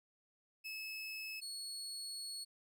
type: tone pair in turn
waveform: 30% pulse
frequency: 2595 / 4364 Hz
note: E7 / C#8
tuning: -28 / -28 cents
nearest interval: major sixth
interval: 900 cents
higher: second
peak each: -40 / -40 dBFS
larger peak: neither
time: 0.64-1.41 / 1.41-2.45 s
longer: second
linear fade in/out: 20 ms
effects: none